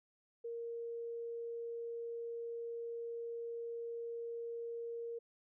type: tone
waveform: sine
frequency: 466.2 Hz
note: A#4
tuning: in tune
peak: -40 dBFS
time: 0.44-5.19 s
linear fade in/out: 10 ms
effects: none